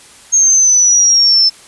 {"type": "exponential sweep", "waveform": "sine", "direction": "down", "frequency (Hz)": [6490, 5274], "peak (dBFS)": -6, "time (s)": [0.32, 1.5], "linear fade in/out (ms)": 20, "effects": ["white hiss -40 dBFS RMS until 1.67 s", "resampled to 24000 Hz"]}